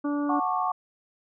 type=harmonic tone; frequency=290 Hz; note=D4; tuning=22 cents flat; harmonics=1 / 2 / 3 / 4 / 5; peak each=-25 / -36 / -40 / -37 / -43 dBFS; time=0.04-0.4 s; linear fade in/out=10 ms
type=chord; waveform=sine; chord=D major seventh; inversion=first; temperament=just; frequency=734.2 / 881 / 1101.2 / 1174.7 Hz; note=F#5 / A5 / C#6 / D6; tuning=-14 / +2 / -12 / 0 cents; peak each=-28 / -31 / -28 / -32 dBFS; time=0.29-0.72 s; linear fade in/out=5 ms
effects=none